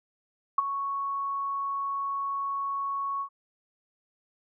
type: tone with ADSR envelope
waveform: sine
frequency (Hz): 1108.7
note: C#6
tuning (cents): 0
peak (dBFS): -16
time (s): 0.58-3.29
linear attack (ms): 5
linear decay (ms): 19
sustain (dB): -12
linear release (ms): 81
effects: none